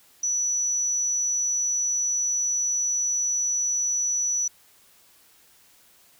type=tone; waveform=sine; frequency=5920 Hz; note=F#8; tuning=in tune; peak=-22 dBFS; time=0.23-4.48 s; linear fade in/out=5 ms; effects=white hiss -57 dBFS RMS until 6.19 s